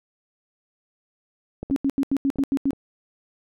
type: clicks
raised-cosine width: 2 ms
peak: -17 / -20 / -26 / -19 / -26 dBFS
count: 5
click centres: 1.63 / 1.7 / 2.358 / 2.391 / 2.732 s
type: tone bursts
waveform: sine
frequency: 274.7 Hz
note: C#4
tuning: 16 cents flat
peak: -18 dBFS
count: 8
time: 1.71-2.707 s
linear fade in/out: 0 ms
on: 52 ms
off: 83 ms
effects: none